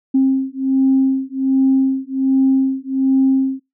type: beating tone pair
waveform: sine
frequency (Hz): 265.7 / 267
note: C4 / C4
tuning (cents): +27 / +35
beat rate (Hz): 1.3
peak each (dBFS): -15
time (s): 0.14-3.6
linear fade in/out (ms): 10
effects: noise-tail reverb RT60 0.2 s tail -24 dB re dry + tanh soft clip ceiling -5 dBFS